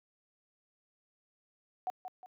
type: tone with echo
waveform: sine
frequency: 740 Hz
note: F#5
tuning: in tune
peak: -31 dBFS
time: 1.87-1.9 s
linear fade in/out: 0 ms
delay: 180 ms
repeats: 2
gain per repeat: -8 dB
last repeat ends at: 2.26 s
effects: high-pass 400 Hz 12 dB/octave